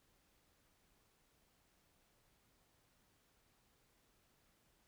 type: silence
effects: pink hiss -75 dBFS RMS until 4.87 s